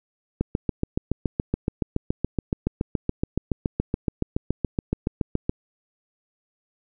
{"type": "click train", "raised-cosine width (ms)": 3, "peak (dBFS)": -9, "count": 37, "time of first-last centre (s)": [0.41, 5.495], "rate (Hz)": 7.08, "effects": []}